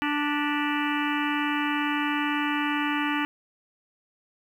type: harmonic tone with a mistuned harmonic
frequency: 293.7 Hz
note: D4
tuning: in tune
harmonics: 1 / 3 / 4 / 5 / 6 / 7 / 8 / 9 / 10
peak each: -27 / -32 / -33 / -34 / -35 / -35 / -36 / -37 / -37 dBFS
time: 0.02-3.25 s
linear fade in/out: 0 ms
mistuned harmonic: 7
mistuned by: -91 cents
effects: 9-bit